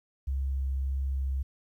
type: tone with vibrato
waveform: sine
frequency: 67.2 Hz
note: C2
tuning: 47 cents sharp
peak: -27 dBFS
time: 0.27-1.43 s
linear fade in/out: 10 ms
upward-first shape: sine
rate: 1.7 Hz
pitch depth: 8 cents each way
effects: 11-bit